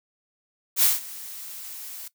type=noise with ADSR envelope; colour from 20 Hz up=blue; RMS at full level=-17 dBFS; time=0.76-2.08 s; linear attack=67 ms; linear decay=170 ms; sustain=-21 dB; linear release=5 ms; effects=noise-tail reverb RT60 0.1 s tail -17 dB re dry